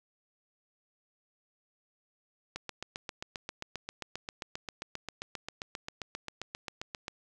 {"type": "click train", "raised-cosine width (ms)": 0.2, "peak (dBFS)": -20, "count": 35, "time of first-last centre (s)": [2.56, 7.081], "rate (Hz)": 7.52, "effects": []}